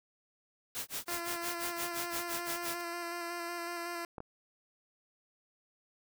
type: noise with tremolo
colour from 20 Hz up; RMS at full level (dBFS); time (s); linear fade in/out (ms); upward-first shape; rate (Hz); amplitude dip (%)
white; -37; 0.75-2.81; 0; sine; 5.8; 100
type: tone with vibrato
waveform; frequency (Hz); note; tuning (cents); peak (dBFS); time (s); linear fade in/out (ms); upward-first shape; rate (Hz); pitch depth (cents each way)
10% pulse; 344; F4; -26; -29; 1.08-4.05; 2; square; 5.4; 16
type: clicks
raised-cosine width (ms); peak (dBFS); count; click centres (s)
1; -28; 2; 4.182 / 4.204
effects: none